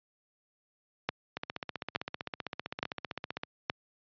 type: two click trains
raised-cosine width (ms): 0.3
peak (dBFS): -19 / -12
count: 33 / 4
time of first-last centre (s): 1.37-3.435 / 1.09-3.699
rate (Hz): 15.5 / 1.15
effects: high-pass 100 Hz 12 dB/octave + resampled to 11025 Hz